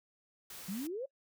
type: noise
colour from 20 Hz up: white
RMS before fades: -48 dBFS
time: 0.5-0.87 s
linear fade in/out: 2 ms
type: exponential sweep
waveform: sine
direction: up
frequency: 177.7 to 570 Hz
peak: -36 dBFS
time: 0.68-1.06 s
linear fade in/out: 10 ms
effects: noise-tail reverb RT60 0.1 s tail -24 dB re dry